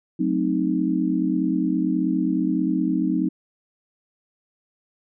sine chord, F# diminished seventh, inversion none, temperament equal, 185 / 220 / 261.6 / 311.1 Hz, F#3 / A3 / C4 / Eb4, 0 / 0 / 0 / 0 cents, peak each -25 / -29 / -24 / -23 dBFS, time 0.19-3.29 s, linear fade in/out 10 ms, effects none

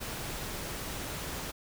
pink noise, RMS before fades -38 dBFS, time 0-1.52 s, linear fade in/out 20 ms, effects none

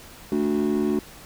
triangle chord, D major, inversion second, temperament just, 220.2 / 293.7 / 367.1 Hz, A3 / D4 / F#4, +2 / 0 / -14 cents, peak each -21 dBFS, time 0.32-0.99 s, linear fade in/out 2 ms, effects tanh soft clip ceiling -15 dBFS + pink hiss -45 dBFS RMS until 1.25 s

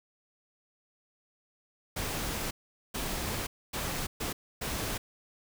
pink noise bursts at uneven times, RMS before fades -34 dBFS, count 5, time 1.96-2.51 / 2.94-3.47 / 3.73-4.07 / 4.2-4.33 / 4.61-4.98 s, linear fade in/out 10 ms, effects none

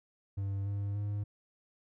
triangle tone with pitch steps, 98.6 / 100.61 / 102.67 Hz, G2 / G2 / G#2, +11 / +46 / -19 cents, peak -30 dBFS, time 0.37-1.24 s, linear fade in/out 10 ms, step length 290 ms, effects none

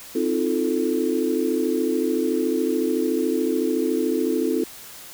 sine chord, F dominant seventh, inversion second, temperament equal with one note detuned, 261.6 / 315.5 / 349.2 / 440 Hz, C4 / Eb4 / F4 / A4, 0 / +24 / 0 / 0 cents, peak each -25 dBFS, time 0.15-4.64 s, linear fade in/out 5 ms, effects white hiss -41 dBFS RMS until 5.13 s

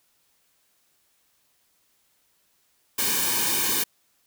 white noise with comb filter, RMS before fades -24 dBFS, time 2.98-3.84 s, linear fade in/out 10 ms, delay 1.5 ms, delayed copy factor -0.85, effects white hiss -67 dBFS RMS until 4.26 s

